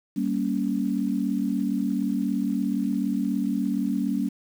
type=chord; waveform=sine; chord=G diminished; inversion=none; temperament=equal with one note detuned; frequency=196 / 233.1 / 279.9 Hz; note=G3 / Bb3 / Db4; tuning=0 / 0 / +17 cents; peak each=-27 dBFS; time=0.16-4.29 s; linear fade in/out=10 ms; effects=8-bit